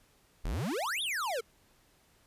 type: exponential two-way sweep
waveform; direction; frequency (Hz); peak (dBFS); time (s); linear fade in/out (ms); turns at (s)
square; up then down; 31.24 to 3788 to 423.9; -32; 0.44-1.41; 10; 1.02
effects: pink hiss -66 dBFS RMS until 2.26 s + resampled to 32000 Hz